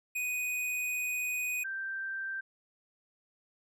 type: tone pair in turn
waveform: square / sine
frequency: 2489 / 1568 Hz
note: D#7 / G6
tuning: 0 / 0 cents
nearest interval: minor sixth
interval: 800 cents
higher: first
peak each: -32 / -34 dBFS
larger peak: first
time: 0.15-1.64 / 1.64-2.41 s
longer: first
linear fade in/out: 10 ms
effects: none

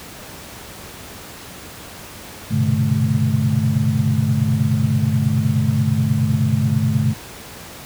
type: tone cluster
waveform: sine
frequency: 101 / 122.3 / 131.7 / 148.3 / 216.1 Hz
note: G#2 / B2 / C3 / D3 / A3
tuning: -48 / -16 / +12 / +17 / -31 cents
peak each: -21 dBFS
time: 2.5-7.14 s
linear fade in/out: 20 ms
effects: pink hiss -36 dBFS RMS until 7.85 s + high-pass 60 Hz 12 dB/octave

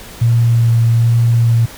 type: tone with vibrato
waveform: sine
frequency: 116.54 Hz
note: A#2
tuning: in tune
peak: -8 dBFS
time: 0.21-1.66 s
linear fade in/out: 10 ms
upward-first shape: sine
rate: 1.2 Hz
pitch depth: 13 cents each way
effects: pink hiss -34 dBFS RMS until 1.77 s

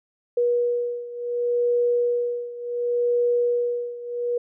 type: beating tone pair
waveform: sine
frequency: 481.8 / 482.49 Hz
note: B4 / B4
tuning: -43 / -40 cents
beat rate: 0.69 Hz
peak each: -22 / -25 dBFS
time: 0.37-4.38 s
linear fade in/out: 5 ms
effects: none

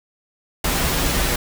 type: noise with comb filter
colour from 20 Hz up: pink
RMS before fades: -20 dBFS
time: 0.64-1.36 s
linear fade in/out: 5 ms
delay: 9.5 ms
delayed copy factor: -0.55
effects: none

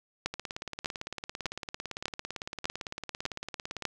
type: two click trains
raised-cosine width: 0.2 ms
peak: -19 / -12 dBFS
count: 63 / 7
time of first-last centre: 0.34-3.823 / 0.26-3.853 s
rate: 17.8 / 1.67 Hz
effects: none

